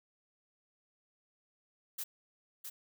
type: noise with echo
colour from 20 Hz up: blue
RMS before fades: -39 dBFS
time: 1.98-2.04 s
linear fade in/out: 10 ms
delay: 660 ms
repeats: 1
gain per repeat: -5 dB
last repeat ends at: 2.7 s
effects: none